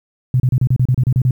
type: tone bursts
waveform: sine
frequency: 126.7 Hz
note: B2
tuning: 45 cents sharp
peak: -10 dBFS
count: 11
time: 0.34-1.309 s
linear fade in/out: 2 ms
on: 59 ms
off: 32 ms
effects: 8-bit